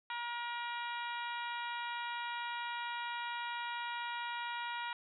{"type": "harmonic tone", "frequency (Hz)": 475.6, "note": "A#4", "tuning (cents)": 35, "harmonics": [2, 3, 4, 5, 6, 7, 8], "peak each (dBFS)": [-40, -44, -46, -48, -50, -51, -52], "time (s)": [0.1, 4.93], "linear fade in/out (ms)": 2, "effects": []}